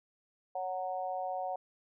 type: harmonic tone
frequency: 185 Hz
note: F#3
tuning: in tune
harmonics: 3 / 4 / 5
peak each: -39 / -35 / -44 dBFS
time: 0.55-1.56 s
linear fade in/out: 5 ms
effects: none